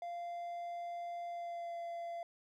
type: tone with pitch glide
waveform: triangle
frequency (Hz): 693 to 683.9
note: F5 to F5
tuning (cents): -14 to -36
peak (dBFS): -38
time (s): 0.02-2.23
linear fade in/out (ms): 2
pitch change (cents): -22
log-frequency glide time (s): 1.28-1.77
effects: none